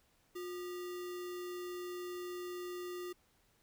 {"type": "tone with sample-and-hold", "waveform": "sine", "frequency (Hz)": 357.3, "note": "F4", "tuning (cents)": 40, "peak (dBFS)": -40, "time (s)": [0.35, 3.13], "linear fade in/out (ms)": 10, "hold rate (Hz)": 1575, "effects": ["pink hiss -72 dBFS RMS until 3.62 s"]}